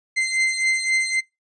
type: beating tone pair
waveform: 40% pulse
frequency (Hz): 2076 / 2079.8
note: C7 / C7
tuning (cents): -14 / -11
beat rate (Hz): 3.8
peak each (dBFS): -20 / -24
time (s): 0.16-1.21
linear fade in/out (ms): 20
effects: noise-tail reverb RT60 0.2 s tail -24 dB re dry + resampled to 22050 Hz